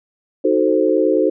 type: chord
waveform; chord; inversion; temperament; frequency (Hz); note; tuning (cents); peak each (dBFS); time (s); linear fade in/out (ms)
sine; D# diminished seventh; none; equal; 311.1 / 370 / 440 / 523.3; D#4 / F#4 / A4 / C5; 0 / 0 / 0 / 0; -18; 0.44-1.3; 10
effects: none